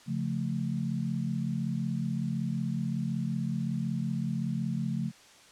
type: chord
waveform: sine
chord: Db augmented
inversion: none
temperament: equal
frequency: 138.59 / 174.61 / 220 Hz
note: Db3 / F3 / A3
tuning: 0 / 0 / 0 cents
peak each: -33 dBFS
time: 0.06-5.12 s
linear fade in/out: 50 ms
effects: white hiss -55 dBFS RMS until 5.51 s + low-pass 7000 Hz 12 dB/octave